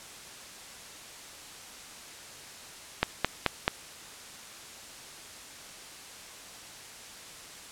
click train, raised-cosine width 0.3 ms, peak -6 dBFS, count 4, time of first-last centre 3.03-3.679 s, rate 4.62 Hz, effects white hiss -46 dBFS RMS until 7.71 s + low-pass 9000 Hz 12 dB/octave

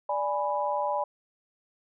sine chord, G# diminished, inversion second, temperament equal, 587.3 / 830.6 / 987.8 Hz, D5 / G#5 / B5, 0 / 0 / 0 cents, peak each -30 dBFS, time 0.09-1.04 s, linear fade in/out 5 ms, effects none

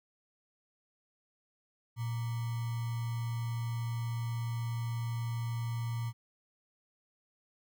sine tone with sample-and-hold, 116.54 Hz, A#2, in tune, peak -32 dBFS, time 1.96-6.13 s, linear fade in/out 50 ms, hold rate 1050 Hz, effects none

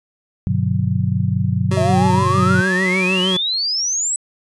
sine chord, G major seventh, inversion none, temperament just, 98 / 122.5 / 147 / 183.75 Hz, G2 / B2 / D3 / F#3, 0 / -14 / +2 / -12 cents, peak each -20 / -20 / -23 / -21 dBFS, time 0.47-2.61 s, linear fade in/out 0 ms
25% pulse tone with vibrato, 185.7 Hz, F#3, 7 cents sharp, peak -14 dBFS, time 1.71-3.37 s, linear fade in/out 5 ms, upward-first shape triangle, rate 6.5 Hz, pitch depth 49 cents each way
sine exponential sweep, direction up, 625 to 8030 Hz, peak -17 dBFS, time 1.77-4.16 s, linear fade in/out 2 ms
effects resampled to 24000 Hz

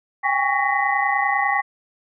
sine tone cluster, 789 / 819 / 1120 / 1867 / 2001 Hz, G5 / G#5 / C#6 / A#6 / B6, +11 / -24 / +18 / +2 / +22 cents, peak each -24 dBFS, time 0.23-1.62 s, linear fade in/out 20 ms, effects none

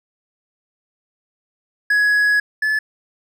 triangle tone pair in turn, 1676 / 1727.1 Hz, G#6 / A6, +15 / -33 cents, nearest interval minor second, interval 52 cents, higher second, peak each -11 / -14 dBFS, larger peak first, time 1.9-2.4 / 2.62-2.79 s, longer first, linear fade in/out 5 ms, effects none

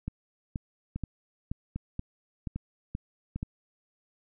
two click trains, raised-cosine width 5 ms, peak -21 / -20 dBFS, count 4 / 8, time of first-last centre 0.96-3.36 / 0.08-3.429 s, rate 1.25 / 2.09 Hz, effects none

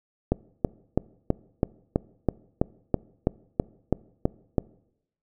click train, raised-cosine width 2 ms, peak -7 dBFS, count 14, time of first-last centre 0.32-4.582 s, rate 3.05 Hz, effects noise-tail reverb RT60 0.8 s tail -23 dB re dry

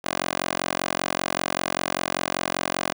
10% pulse tone with high-pass filter, 45.13 Hz, F#1, 42 cents flat, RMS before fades -27 dBFS, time 0.04-2.93 s, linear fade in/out 10 ms, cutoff 510 Hz, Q 0.77, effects none

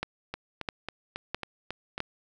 two click trains, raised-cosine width 0.3 ms, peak -14 / -18 dBFS, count 4 / 7, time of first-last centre 0.03-2.004 / 0.34-1.979 s, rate 1.52 / 3.66 Hz, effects none

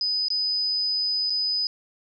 sine tone with dropouts, 4998 Hz, D#8, 7 cents sharp, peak -22 dBFS, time 0.01-1.67 s, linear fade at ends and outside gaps 1 ms, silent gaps 0.284-0.303 / 1.298-1.303 s, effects none

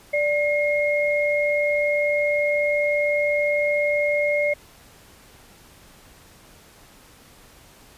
sine tone pair together, 587.3 / 2147 Hz, D5 / C7, 0 / +44 cents, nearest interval octave + minor seventh, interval 2244 cents, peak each -20 / -23 dBFS, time 0.13-4.54 s, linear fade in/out 10 ms, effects pink hiss -50 dBFS RMS until 7.97 s + resampled to 32000 Hz

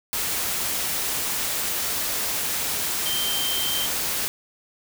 sine tone in noise, 3136 Hz, G7, in tune, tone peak -26 dBFS, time 3.06-3.86 s, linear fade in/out 0 ms, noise white, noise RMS -26 dBFS, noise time 0.13-4.28 s, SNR -3 dB, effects none

